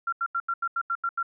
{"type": "tone bursts", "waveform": "sine", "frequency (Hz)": 1372, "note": "F6", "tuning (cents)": -31, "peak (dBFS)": -24, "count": 9, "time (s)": [0.07, 1.229], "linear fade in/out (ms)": 5, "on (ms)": 55, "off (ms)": 83, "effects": []}